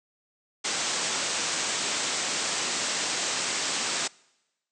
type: low-pass noise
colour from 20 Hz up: white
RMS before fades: -29 dBFS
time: 0.64-4.08 s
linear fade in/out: 10 ms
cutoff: 8300 Hz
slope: 96 dB/octave
effects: noise-tail reverb RT60 1.0 s tail -25 dB re dry + high-pass 200 Hz 12 dB/octave